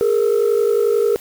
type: tone pair together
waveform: sine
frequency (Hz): 413 / 464.2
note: G#4 / A#4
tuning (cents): -10 / -7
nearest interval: major second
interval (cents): 203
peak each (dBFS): -14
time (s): 0.01-1.16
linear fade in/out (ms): 0
effects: tanh soft clip ceiling -10 dBFS + white hiss -40 dBFS RMS until 1.2 s